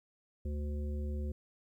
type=harmonic tone; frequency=73.42 Hz; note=D2; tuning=in tune; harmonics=1 / 3 / 5 / 7; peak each=-34 / -44 / -48 / -51 dBFS; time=0.45-1.32 s; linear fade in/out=5 ms; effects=12-bit